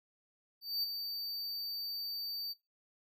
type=tone with ADSR envelope; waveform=square; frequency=4609 Hz; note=D8; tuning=33 cents flat; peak=-31 dBFS; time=0.61-2.54 s; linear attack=220 ms; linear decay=19 ms; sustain=-7 dB; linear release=26 ms; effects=noise-tail reverb RT60 0.2 s tail -19 dB re dry